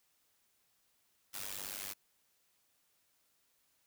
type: noise with amplitude modulation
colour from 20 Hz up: white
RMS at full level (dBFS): -39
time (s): 1.33-1.94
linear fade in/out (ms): 20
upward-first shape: sine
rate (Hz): 98.3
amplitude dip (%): 95
effects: white hiss -75 dBFS RMS until 3.86 s